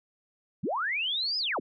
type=linear two-way sweep; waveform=sine; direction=up then down; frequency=110 to 5140 to 110 Hz; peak=-27 dBFS; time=0.63-1.6 s; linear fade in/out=10 ms; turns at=1.38 s; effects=none